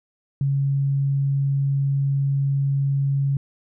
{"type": "tone", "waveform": "sine", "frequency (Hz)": 138.59, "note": "C#3", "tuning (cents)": 0, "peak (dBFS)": -18, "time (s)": [0.41, 3.37], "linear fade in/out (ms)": 2, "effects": []}